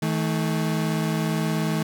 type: tone pair together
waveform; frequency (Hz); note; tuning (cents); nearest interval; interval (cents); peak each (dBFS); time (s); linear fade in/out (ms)
35% pulse; 159.86 / 218.7; D#3 / A3; +47 / -10; perfect fourth; 543; -22 / -25; 0.02-1.83; 5
effects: none